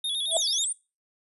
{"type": "tone with vibrato", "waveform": "square", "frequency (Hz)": 3532, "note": "A7", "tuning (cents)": 6, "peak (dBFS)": -27, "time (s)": [0.04, 0.65], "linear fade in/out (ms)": 5, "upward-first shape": "square", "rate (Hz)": 9.2, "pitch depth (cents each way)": 72}
{"type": "tone with exponential growth", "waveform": "sine", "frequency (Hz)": 658, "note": "E5", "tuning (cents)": -3, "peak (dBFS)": -18, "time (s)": [0.27, 0.37], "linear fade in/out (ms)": 2, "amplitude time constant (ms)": 21}
{"type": "linear two-way sweep", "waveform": "sine", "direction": "down then up", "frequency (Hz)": [9370, 4392, 9370], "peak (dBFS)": -26, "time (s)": [0.31, 0.73], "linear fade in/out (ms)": 10, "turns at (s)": 0.48}
{"effects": ["noise-tail reverb RT60 0.3 s tail -23 dB re dry", "resampled to 32000 Hz"]}